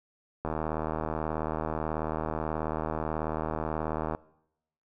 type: click train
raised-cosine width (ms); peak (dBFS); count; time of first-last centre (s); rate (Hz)
1; -17; 291; 0.45-4.149; 78.4
effects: noise-tail reverb RT60 0.8 s tail -21 dB re dry